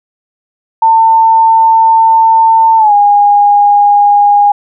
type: tone with pitch glide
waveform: sine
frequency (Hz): 898 to 818.7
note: A5 to G#5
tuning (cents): +35 to -25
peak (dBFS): -3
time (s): 0.82-4.52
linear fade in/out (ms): 5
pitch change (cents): -160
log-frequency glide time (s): 2.77-2.93
effects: none